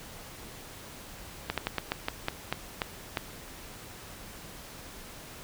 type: slowing click train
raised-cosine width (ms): 0.3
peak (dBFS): -12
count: 10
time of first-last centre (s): 1.5-3.172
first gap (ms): 77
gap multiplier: 1.21
effects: pink hiss -46 dBFS RMS until 5.43 s